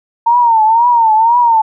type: tone with vibrato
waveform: sine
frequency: 917 Hz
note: A#5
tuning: 29 cents flat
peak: -6 dBFS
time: 0.26-1.62 s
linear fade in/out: 10 ms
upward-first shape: triangle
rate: 2 Hz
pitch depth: 120 cents each way
effects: none